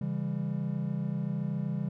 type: chord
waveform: triangle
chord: C# diminished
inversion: none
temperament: just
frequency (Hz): 138.59 / 166.31 / 199.57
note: C#3 / E3 / G3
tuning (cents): 0 / +16 / +31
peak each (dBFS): -32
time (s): 0.01-1.89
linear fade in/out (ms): 5
effects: none